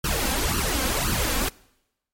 pink noise with flanger, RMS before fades -24 dBFS, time 0.04-1.49 s, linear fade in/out 5 ms, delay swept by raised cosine 0.67 to 3.87 ms, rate 1.9 Hz, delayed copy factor +0.85, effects noise-tail reverb RT60 0.9 s tail -24 dB re dry + MP3 64 kbps

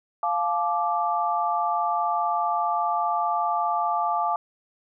sine chord, D minor, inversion first, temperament equal with one note detuned, 698.5 / 863.4 / 1174.7 Hz, F5 / A5 / D6, 0 / -33 / 0 cents, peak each -26 dBFS, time 0.23-4.36 s, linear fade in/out 2 ms, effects none

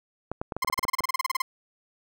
clicks, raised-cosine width 1 ms, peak -16 dBFS, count 9, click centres 0.316 / 0.415 / 0.522 / 0.566 / 0.647 / 0.699 / 0.791 / 0.851 / 1.006 s
30% pulse tone bursts, 1045 Hz, C6, 2 cents flat, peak -20 dBFS, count 16, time 0.62-1.42 s, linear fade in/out 5 ms, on 20 ms, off 32 ms
effects none

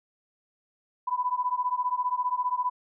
sine beating tone pair, 987.8 / 1002.8 Hz, B5 / B5, 0 / +26 cents, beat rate 15 Hz, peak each -28 dBFS, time 1.07-2.7 s, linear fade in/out 10 ms, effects none

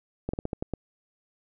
slowing click train, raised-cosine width 2 ms, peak -16 dBFS, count 7, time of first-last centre 0.29-0.737 s, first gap 45 ms, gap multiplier 1.2, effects none

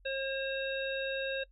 harmonic tone, 538 Hz, C5, 48 cents sharp, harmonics 1 / 3 / 5 / 7, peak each -34 / -39 / -41 / -42 dBFS, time 0.05-1.44 s, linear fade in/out 10 ms, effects noise-tail reverb RT60 0.1 s tail -22 dB re dry + added 45 Hz sine -58 dBFS peak until 1.51 s

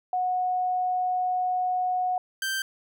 sine / sawtooth tone pair in turn, 732 / 1564.6 Hz, F#5 / G6, -19 / -4 cents, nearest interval octave + minor second, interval 1315 cents, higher second, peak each -23 dBFS, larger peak neither, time 0.13-2.18 / 2.42-2.62 s, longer first, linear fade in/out 2 ms, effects none

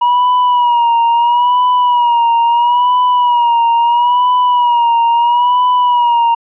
triangle tone with vibrato, 962 Hz, B5, 46 cents flat, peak -6 dBFS, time 0.01-6.35 s, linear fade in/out 10 ms, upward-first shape sine, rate 0.75 Hz, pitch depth 58 cents each way, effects resampled to 8000 Hz

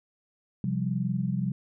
sine chord, C suspended fourth, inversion none, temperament equal, 130.81 / 174.61 / 196 Hz, C3 / F3 / G3, 0 / 0 / 0 cents, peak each -30 dBFS, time 0.64-1.52 s, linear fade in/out 2 ms, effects none

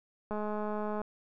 click train, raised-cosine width 1 ms, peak -23 dBFS, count 150, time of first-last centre 0.31-1.016 s, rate 211 Hz, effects none

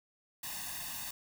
white noise with comb filter, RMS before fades -41 dBFS, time 0.43-1.11 s, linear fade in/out 5 ms, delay 1.1 ms, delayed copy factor +0.9, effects none

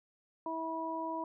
harmonic tone, 324.7 Hz, E4, 26 cents flat, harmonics 1 / 2 / 3, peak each -40 / -41 / -37 dBFS, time 0.46-1.24 s, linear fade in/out 2 ms, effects none

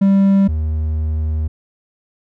triangle tone pair in turn, 196 / 77.78 Hz, G3 / D#2, 0 / 0 cents, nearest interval octave + major third, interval 1600 cents, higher first, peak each -7 / -14 dBFS, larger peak first, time 0.01-0.48 / 0.48-1.48 s, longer second, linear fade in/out 10 ms, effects none

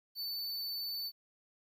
square tone, 4509 Hz, C#8, 29 cents sharp, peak -37 dBFS, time 0.15-1.12 s, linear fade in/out 50 ms, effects 12-bit

